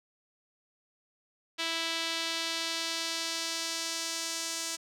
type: tone with band-pass filter sweep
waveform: sawtooth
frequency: 329.6 Hz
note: E4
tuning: in tune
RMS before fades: -34 dBFS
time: 1.58-4.77 s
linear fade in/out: 20 ms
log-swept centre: 3500 to 6500 Hz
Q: 1.5
effects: none